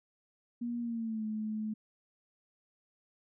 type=tone with pitch glide; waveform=sine; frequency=238.1 to 215.8 Hz; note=A#3 to A3; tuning=+37 to -33 cents; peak=-33 dBFS; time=0.61-1.74 s; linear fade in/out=10 ms; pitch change=-170 cents; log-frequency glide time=0.8-1.25 s; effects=none